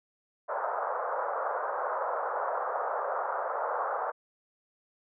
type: band-pass noise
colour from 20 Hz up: pink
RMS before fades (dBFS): -32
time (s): 0.48-4.12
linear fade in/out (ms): 20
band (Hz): 500 to 1400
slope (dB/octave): 48
effects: none